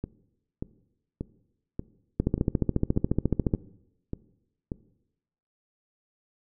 two click trains, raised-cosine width 3 ms, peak -18 / -10 dBFS, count 9 / 20, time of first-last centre 0.04-4.718 / 2.2-3.538 s, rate 1.71 / 14.2 Hz, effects noise-tail reverb RT60 0.9 s tail -19 dB re dry

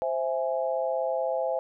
sine chord, C augmented, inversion none, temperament equal, 523.3 / 659.3 / 830.6 Hz, C5 / E5 / G#5, 0 / 0 / 0 cents, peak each -28 / -29 / -33 dBFS, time 0.02-1.59 s, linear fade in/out 0 ms, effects none

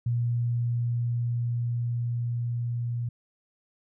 sine tone with level ramp, 119.3 Hz, A#2, 41 cents sharp, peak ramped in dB -23 to -27 dBFS, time 0.06-3.09 s, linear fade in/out 5 ms, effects none

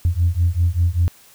sine beating tone pair, 84 / 89.1 Hz, E2 / F2, +33 / +35 cents, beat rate 5.1 Hz, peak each -17 dBFS, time 0.05-1.08 s, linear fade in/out 0 ms, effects tanh soft clip ceiling -8 dBFS + white hiss -49 dBFS RMS until 1.34 s

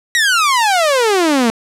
sawtooth exponential sweep, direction down, 1948 to 220 Hz, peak -7 dBFS, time 0.15-1.5 s, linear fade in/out 0 ms, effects low-pass 10000 Hz 12 dB/octave

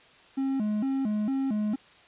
triangle tone with vibrato, 238.5 Hz, A#3, 40 cents sharp, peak -23 dBFS, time 0.37-1.76 s, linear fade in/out 10 ms, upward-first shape square, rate 2.2 Hz, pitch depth 210 cents each way, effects white hiss -55 dBFS RMS until 2.07 s + resampled to 8000 Hz

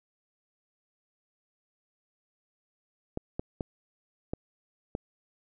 clicks, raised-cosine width 2 ms, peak -18 dBFS, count 5, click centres 3.174 / 3.395 / 3.608 / 4.335 / 4.951 s, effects none

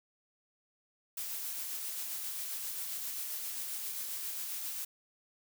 blue noise with tremolo, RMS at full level -38 dBFS, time 1.17-4.85 s, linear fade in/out 5 ms, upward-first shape sine, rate 7.5 Hz, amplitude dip 25%, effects none

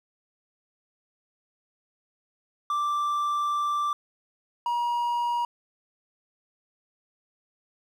triangle tone pair in turn, 1174.7 / 954.4 Hz, D6 / A#5, 0 / +41 cents, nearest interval major third, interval 359 cents, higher first, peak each -22 / -22 dBFS, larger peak neither, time 2.7-3.93 / 4.66-5.45 s, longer first, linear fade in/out 2 ms, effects 10-bit

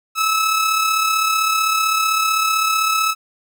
sawtooth tone with amplitude modulation, 1300 Hz, E6, 24 cents flat, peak -10 dBFS, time 0.15-3.15 s, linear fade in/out 50 ms, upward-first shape sine, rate 35.7 Hz, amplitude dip 40%, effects none

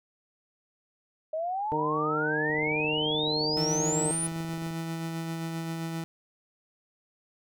sine exponential sweep, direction up, 616 to 9930 Hz, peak -28 dBFS, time 1.33-4.27 s, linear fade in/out 5 ms
harmonic tone, 152.8 Hz, D#3, 31 cents flat, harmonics 1 / 2 / 3 / 4 / 5 / 6, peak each -36 / -33 / -31 / -38 / -40 / -38 dBFS, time 1.72-4.11 s, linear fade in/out 0 ms
click train, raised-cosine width 2 ms, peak -33 dBFS, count 52, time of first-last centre 2.5-4.708 s, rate 23.1 Hz
30% pulse tone with tremolo, 164.3 Hz, E3, 5 cents flat, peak -28 dBFS, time 3.57-6.04 s, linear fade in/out 0 ms, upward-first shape sine, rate 7.6 Hz, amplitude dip 25%
effects none

